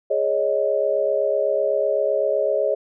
sine chord, Ab suspended fourth, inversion none, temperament equal, 415.3 / 554.4 / 622.3 Hz, Ab4 / Db5 / Eb5, 0 / 0 / 0 cents, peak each -24 / -21 / -22 dBFS, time 0.1-2.75 s, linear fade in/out 10 ms, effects none

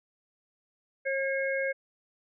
harmonic tone, 541 Hz, C#5, 42 cents flat, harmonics 1 / 3 / 4, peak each -29 / -33 / -34 dBFS, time 1.05-1.73 s, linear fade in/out 20 ms, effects none

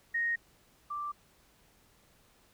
sine tone pair in turn, 1864.7 / 1175.6 Hz, A#6 / D6, 0 / +1 cents, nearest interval minor sixth, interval 799 cents, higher first, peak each -28 / -34 dBFS, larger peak first, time 0.14-0.36 / 0.9-1.12 s, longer neither, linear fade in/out 10 ms, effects pink hiss -65 dBFS RMS until 2.53 s

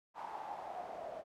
pink noise with band-pass filter sweep, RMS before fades -45 dBFS, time 0.14-1.24 s, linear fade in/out 50 ms, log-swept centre 930 to 620 Hz, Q 7.2, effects none

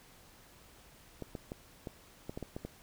clicks, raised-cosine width 2 ms, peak -26 dBFS, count 9, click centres 1.223 / 1.352 / 1.519 / 1.872 / 2.295 / 2.375 / 2.427 / 2.565 / 2.65 s, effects pink hiss -59 dBFS RMS until 2.82 s

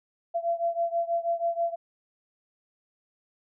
sine beating tone pair, 677 / 683.2 Hz, E5 / F5, +46 / -38 cents, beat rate 6.2 Hz, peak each -27 / -29 dBFS, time 0.34-1.76 s, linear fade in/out 20 ms, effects none

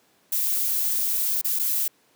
violet noise with dropouts, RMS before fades -24 dBFS, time 0.32-1.88 s, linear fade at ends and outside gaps 5 ms, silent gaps 1.414-1.445 / 1.59-1.594 s, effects pink hiss -62 dBFS RMS until 2.15 s + high-pass 200 Hz 12 dB/octave

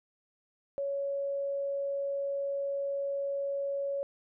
sine tone, 558 Hz, C#5, 11 cents sharp, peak -30 dBFS, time 0.78-4.03 s, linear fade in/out 0 ms, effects none

